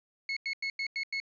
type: tone bursts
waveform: 35% pulse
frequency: 2188 Hz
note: C#7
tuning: 23 cents flat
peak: -29 dBFS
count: 6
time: 0.29-1.201 s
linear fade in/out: 2 ms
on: 76 ms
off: 91 ms
effects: resampled to 16000 Hz